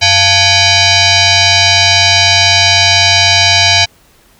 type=tone with frequency modulation; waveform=sine; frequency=880 Hz; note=A5; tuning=in tune; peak=-5 dBFS; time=0.01-3.86 s; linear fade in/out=20 ms; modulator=786 Hz; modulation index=6.2; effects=pink hiss -47 dBFS RMS until 4.39 s